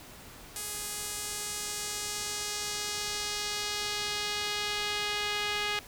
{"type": "tone with band-pass filter sweep", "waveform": "sawtooth", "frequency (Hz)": 415.3, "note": "G#4", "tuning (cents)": 0, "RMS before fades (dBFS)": -34, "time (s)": [0.56, 5.79], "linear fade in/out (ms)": 0, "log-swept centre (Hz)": [10000, 2900], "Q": 1.2, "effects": ["pink hiss -49 dBFS RMS until 5.87 s"]}